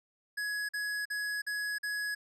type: tone bursts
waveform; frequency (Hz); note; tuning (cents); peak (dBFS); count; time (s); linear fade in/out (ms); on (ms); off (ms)
square; 1678; G#6; +17; -33; 5; 0.37-2.15; 10; 320; 45
effects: low-pass 12000 Hz 12 dB/octave